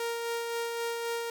sawtooth tone with tremolo, 466.2 Hz, A#4, in tune, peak -26 dBFS, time 0-1.3 s, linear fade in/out 2 ms, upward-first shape sine, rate 3.8 Hz, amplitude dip 30%, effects none

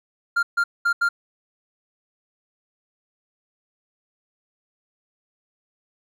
triangle tone bursts at uneven times, 1396.9 Hz, F6, in tune, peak -15 dBFS, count 4, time 0.36-0.43 / 0.57-0.64 / 0.85-0.93 / 1.01-1.09 s, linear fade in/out 10 ms, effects none

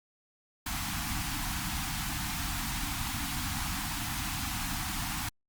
pink band-stop noise, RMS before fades -34 dBFS, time 0.66-5.29 s, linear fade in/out 5 ms, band 310 to 710 Hz, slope 96 dB/octave, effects Opus 48 kbps

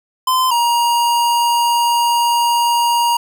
square tone pair in turn, 1029 / 945.6 Hz, C6 / A#5, -29 / +24 cents, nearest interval minor second, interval 147 cents, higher first, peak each -13 dBFS, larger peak neither, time 0.27-0.51 / 0.51-3.17 s, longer second, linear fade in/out 5 ms, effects none

